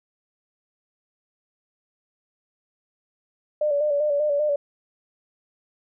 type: tone with vibrato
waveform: sine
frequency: 587.3 Hz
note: D5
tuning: in tune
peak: -19 dBFS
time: 3.61-4.56 s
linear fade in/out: 5 ms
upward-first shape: square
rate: 5.1 Hz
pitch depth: 43 cents each way
effects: none